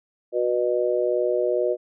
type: harmonic tone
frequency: 122.3 Hz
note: B2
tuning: 16 cents flat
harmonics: 3 / 4 / 5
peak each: -24 / -24 / -24 dBFS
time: 0.32-1.77 s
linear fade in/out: 50 ms
effects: none

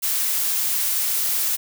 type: noise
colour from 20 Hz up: blue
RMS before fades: -22 dBFS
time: 0.02-1.57 s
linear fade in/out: 20 ms
effects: none

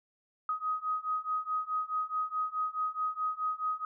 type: beating tone pair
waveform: sine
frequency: 1254 / 1258.7 Hz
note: D#6 / D#6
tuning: +13 / +20 cents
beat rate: 4.7 Hz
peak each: -34 / -33 dBFS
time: 0.49-3.85 s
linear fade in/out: 2 ms
effects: none

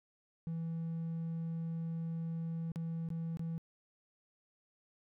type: tone with dropouts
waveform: triangle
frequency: 164.81 Hz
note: E3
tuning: in tune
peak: -33 dBFS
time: 0.47-3.58 s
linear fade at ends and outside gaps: 0 ms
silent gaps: 2.718-2.759 / 3.088-3.103 / 3.371-3.394 s
effects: tanh soft clip ceiling -30 dBFS

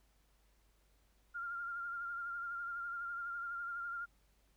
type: tone with vibrato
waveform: sine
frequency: 1395 Hz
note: F6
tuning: 2 cents flat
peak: -39 dBFS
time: 1.34-4.06 s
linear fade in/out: 20 ms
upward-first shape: sine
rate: 12 Hz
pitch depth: 32 cents each way
effects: added 50 Hz sine -70 dBFS peak until 4.56 s + pink hiss -75 dBFS RMS until 4.56 s

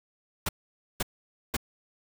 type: noise bursts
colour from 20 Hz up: pink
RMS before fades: -28 dBFS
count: 3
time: 0.46-1.567 s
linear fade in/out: 5 ms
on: 29 ms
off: 510 ms
effects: none

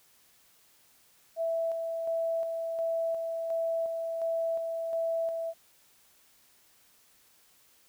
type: tone with tremolo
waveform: sine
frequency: 660 Hz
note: E5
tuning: 2 cents sharp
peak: -27 dBFS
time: 1.36-5.54 s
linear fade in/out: 50 ms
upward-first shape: square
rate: 1.4 Hz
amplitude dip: 35%
effects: white hiss -63 dBFS RMS until 7.88 s

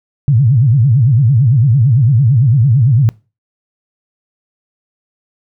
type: tone with vibrato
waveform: sine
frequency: 125.8 Hz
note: B2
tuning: 32 cents sharp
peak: -6 dBFS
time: 0.28-3.09 s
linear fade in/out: 0 ms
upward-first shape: sine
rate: 8.9 Hz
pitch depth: 270 cents each way
effects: noise-tail reverb RT60 0.3 s tail -23 dB re dry

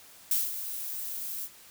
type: noise with ADSR envelope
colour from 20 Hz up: violet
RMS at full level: -25 dBFS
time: 0.31-1.49 s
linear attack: 3 ms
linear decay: 190 ms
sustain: -11 dB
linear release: 49 ms
effects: white hiss -53 dBFS RMS until 1.7 s

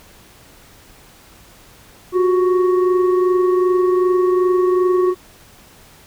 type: tone with frequency modulation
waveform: sine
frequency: 363.2 Hz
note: F#4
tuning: 32 cents flat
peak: -12 dBFS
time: 2.12-5.15 s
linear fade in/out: 50 ms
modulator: 749 Hz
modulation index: 0.52
effects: pink hiss -46 dBFS RMS until 6.06 s

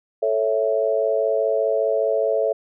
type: chord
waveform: sine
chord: A major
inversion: none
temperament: equal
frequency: 440 / 554.4 / 659.3 Hz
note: A4 / C#5 / E5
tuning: 0 / 0 / 0 cents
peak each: -22 dBFS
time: 0.22-2.53 s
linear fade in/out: 10 ms
effects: none

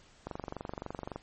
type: click train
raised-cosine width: 1 ms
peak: -23 dBFS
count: 22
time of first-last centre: 0.27-1.16 s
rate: 23.6 Hz
effects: pink hiss -60 dBFS RMS until 1.22 s + MP3 32 kbps

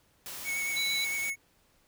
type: noise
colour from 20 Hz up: white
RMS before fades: -41 dBFS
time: 0.26-1.3 s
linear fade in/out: 0 ms
type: tone with vibrato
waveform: square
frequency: 2216 Hz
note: C#7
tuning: 1 cent flat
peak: -31 dBFS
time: 0.44-1.36 s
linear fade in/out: 50 ms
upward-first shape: sine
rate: 8.8 Hz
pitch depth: 19 cents each way
type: tone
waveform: triangle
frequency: 3951 Hz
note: B7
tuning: in tune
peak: -29 dBFS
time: 0.76-1.05 s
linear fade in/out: 10 ms
effects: pink hiss -67 dBFS RMS until 1.87 s

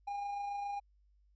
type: tone with amplitude modulation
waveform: triangle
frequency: 809 Hz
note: G#5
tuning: 46 cents flat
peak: -33 dBFS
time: 0.07-0.8 s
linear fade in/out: 10 ms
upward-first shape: sine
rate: 27.3 Hz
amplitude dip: 30%
effects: added 50 Hz sine -65 dBFS peak until 1.35 s + resampled to 16000 Hz

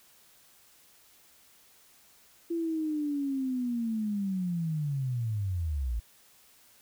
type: linear sweep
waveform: sine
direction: down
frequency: 339.9 to 53.1 Hz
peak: -28 dBFS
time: 2.5-6 s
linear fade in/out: 10 ms
effects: white hiss -60 dBFS RMS until 6.81 s

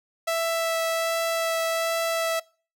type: tone with vibrato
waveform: sawtooth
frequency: 659.3 Hz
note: E5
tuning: in tune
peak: -19 dBFS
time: 0.27-2.4 s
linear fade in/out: 10 ms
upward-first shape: sine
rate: 1.3 Hz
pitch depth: 8 cents each way
effects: noise-tail reverb RT60 0.4 s tail -24 dB re dry

